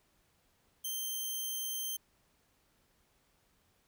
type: tone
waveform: 5% pulse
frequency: 3139 Hz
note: G7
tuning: 2 cents sharp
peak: -27 dBFS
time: 0.84-1.97 s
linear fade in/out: 10 ms
effects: pink hiss -72 dBFS RMS until 3.87 s